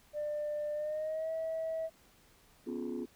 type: tone with pitch glide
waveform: sine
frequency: 596 to 646.2 Hz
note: D5 to E5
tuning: +25 to -35 cents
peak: -32 dBFS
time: 0.13-1.9 s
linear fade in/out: 50 ms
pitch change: +140 cents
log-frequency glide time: 0.74-1.31 s
type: chord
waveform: sine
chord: C# dominant seventh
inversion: third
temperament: equal with one note detuned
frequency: 246.9 / 277.2 / 349.2 / 421.8 Hz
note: B3 / C#4 / E#4 / G#4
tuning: 0 / 0 / 0 / +27 cents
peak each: -38 / -41 / -39 / -42 dBFS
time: 2.66-3.06 s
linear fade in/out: 20 ms
effects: tanh soft clip ceiling -30 dBFS + pink hiss -64 dBFS RMS until 3.15 s